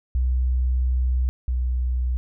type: tone pair in turn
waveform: sine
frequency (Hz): 63 / 62.24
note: B1 / B1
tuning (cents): +35 / +14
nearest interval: unison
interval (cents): 21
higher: first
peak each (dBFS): -18 / -20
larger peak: first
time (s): 0.15-1.29 / 1.48-2.17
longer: first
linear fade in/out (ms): 0
effects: none